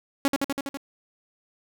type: tone with echo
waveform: sawtooth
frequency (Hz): 277.2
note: C#4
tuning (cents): 0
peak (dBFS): -15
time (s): 0.25-0.28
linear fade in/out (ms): 0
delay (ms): 82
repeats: 6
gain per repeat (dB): -2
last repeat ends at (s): 0.772
effects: none